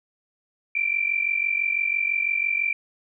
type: tone pair together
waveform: sine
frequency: 2330 / 2376 Hz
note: D7 / D7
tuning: -14 / +20 cents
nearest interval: unison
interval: 34 cents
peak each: -24 dBFS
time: 0.75-2.73 s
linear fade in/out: 5 ms
effects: none